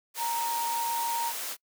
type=tone in noise; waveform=sine; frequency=932.3 Hz; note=A#5; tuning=in tune; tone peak=-28 dBFS; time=0.17-1.33 s; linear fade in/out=50 ms; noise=white; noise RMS=-35 dBFS; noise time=0.14-1.57 s; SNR=+4 dB; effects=noise-tail reverb RT60 0.1 s tail -25 dB re dry + high-pass 400 Hz 12 dB/octave